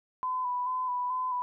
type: tone with vibrato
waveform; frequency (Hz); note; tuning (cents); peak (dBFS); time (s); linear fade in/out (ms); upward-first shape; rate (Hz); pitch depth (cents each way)
sine; 1002; B5; +25; -28; 0.23-1.42; 0; square; 2.3; 24
effects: none